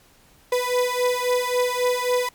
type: beating tone pair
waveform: 35% pulse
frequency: 493.9 / 497.6 Hz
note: B4 / B4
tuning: 0 / +13 cents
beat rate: 3.7 Hz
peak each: -21 dBFS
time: 0.52-2.29 s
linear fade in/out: 5 ms
effects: pink hiss -55 dBFS RMS until 2.34 s + MP3 96 kbps